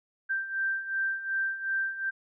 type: beating tone pair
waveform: sine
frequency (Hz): 1568 / 1570.7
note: G6 / G6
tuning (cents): 0 / +3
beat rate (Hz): 2.7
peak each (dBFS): -34 / -29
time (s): 0.29-2.11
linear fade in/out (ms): 20
effects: none